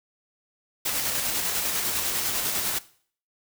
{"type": "noise with tremolo", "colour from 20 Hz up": "white", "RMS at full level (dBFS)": -26, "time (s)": [0.85, 2.79], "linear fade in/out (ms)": 10, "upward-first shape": "square", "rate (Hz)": 10, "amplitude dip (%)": 25, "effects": ["noise-tail reverb RT60 0.5 s tail -18 dB re dry"]}